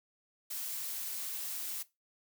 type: noise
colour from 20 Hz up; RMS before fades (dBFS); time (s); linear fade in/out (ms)
blue; -39; 0.5-1.83; 10
effects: noise-tail reverb RT60 0.2 s tail -17 dB re dry